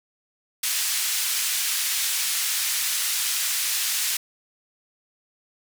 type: band-pass noise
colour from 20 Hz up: white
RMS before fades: -25 dBFS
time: 0.63-4.17 s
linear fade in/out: 5 ms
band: 1900 to 12000 Hz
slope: 12 dB/octave
effects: none